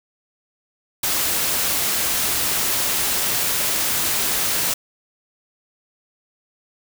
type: noise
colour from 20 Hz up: white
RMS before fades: -21 dBFS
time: 1.03-4.74 s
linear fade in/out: 5 ms
effects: none